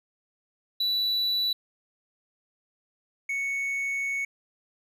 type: tone pair in turn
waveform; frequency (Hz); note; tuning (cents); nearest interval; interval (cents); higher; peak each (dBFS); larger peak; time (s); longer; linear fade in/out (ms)
triangle; 3951 / 2217; B7 / C#7; 0 / 0; minor seventh; 1000; first; -22 / -25; first; 0.8-1.53 / 3.29-4.25; second; 5
effects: none